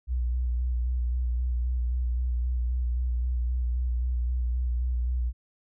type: tone with vibrato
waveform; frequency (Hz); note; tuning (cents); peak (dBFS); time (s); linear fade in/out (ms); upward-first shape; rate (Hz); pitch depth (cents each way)
sine; 61.1; B1; -18; -24; 0.07-5.33; 50; square; 3.8; 28
effects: none